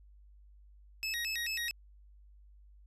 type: tone with vibrato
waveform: 25% pulse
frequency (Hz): 2217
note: C#7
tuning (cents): 0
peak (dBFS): -30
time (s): 1.03-1.71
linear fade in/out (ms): 0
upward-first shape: square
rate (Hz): 4.6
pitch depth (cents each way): 280
effects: added 50 Hz sine -55 dBFS peak until 2.86 s + resampled to 32000 Hz